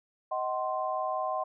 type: chord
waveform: sine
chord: C diminished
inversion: first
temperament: just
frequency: 627.9 / 753.5 / 1046.5 Hz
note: Eb5 / Gb5 / C6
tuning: +16 / +31 / 0 cents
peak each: -33 dBFS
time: 0.31-1.44 s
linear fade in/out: 10 ms
effects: none